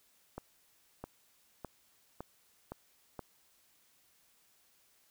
accelerating click train, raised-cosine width 1 ms, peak -27 dBFS, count 6, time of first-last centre 0.38-3.193 s, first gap 660 ms, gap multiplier 0.92, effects white hiss -69 dBFS RMS until 5.1 s

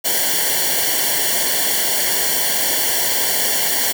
white noise with comb filter, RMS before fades -18 dBFS, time 0.04-3.93 s, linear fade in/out 20 ms, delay 0.79 ms, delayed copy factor -0.95, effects none

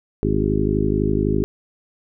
harmonic tone with a mistuned harmonic, 52 Hz, G#1, 3 cents sharp, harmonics 1 / 2 / 3 / 4 / 5 / 6 / 7 / 8, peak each -25 / -25 / -25 / -25 / -25 / -25 / -25 / -25 dBFS, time 0.23-1.44 s, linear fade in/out 0 ms, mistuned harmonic 8, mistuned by -37 cents, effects none

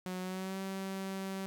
sawtooth tone with pitch glide, 183.7 to 192.39 Hz, F#3 to G3, -12 to -32 cents, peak -33 dBFS, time 0.06-1.46 s, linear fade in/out 0 ms, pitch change +80 cents, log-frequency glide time 0.21-0.58 s, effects 11-bit

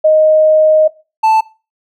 sine / triangle tone pair in turn, 622.3 / 880.1 Hz, D#5 / A5, 0 / 0 cents, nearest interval tritone, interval 600 cents, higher second, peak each -5 dBFS, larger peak neither, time 0.04-0.88 / 1.23-1.41 s, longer first, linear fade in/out 10 ms, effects noise-tail reverb RT60 0.3 s tail -19 dB re dry

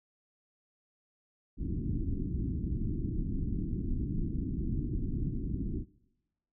pink low-pass noise, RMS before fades -33 dBFS, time 1.57-5.85 s, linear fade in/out 50 ms, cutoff 330 Hz, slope 48 dB/octave, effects noise-tail reverb RT60 1.0 s tail -23 dB re dry

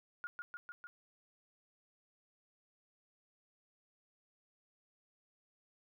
sine tone with echo, 1425 Hz, F6, 34 cents sharp, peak -39 dBFS, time 0.24-0.27 s, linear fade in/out 0 ms, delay 150 ms, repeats 4, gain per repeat -2 dB, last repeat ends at 0.87 s, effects none

